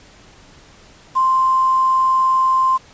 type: tone with quantisation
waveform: sine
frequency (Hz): 1046.5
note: C6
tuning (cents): 0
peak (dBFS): -12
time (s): 1.15-2.78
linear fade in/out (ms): 20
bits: 6
effects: pink hiss -46 dBFS RMS until 2.93 s + resampled to 16000 Hz